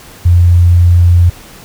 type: tone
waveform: sine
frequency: 87.31 Hz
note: F2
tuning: in tune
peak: -3 dBFS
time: 0.25-1.3 s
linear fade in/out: 10 ms
effects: pink hiss -35 dBFS RMS until 1.64 s